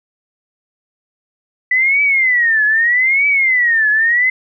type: tone with vibrato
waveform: sine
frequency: 1975.5 Hz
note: B6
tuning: in tune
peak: -10 dBFS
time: 1.71-4.3 s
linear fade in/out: 5 ms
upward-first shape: triangle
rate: 0.8 Hz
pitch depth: 270 cents each way
effects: none